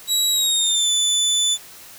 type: tone with pitch glide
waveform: 25% pulse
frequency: 3881 to 3498 Hz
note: B7 to A7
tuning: -31 to -11 cents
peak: -12 dBFS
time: 0.07-1.58 s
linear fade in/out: 50 ms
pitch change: -180 cents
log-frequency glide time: 0.3-0.9 s
effects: white hiss -42 dBFS RMS until 1.98 s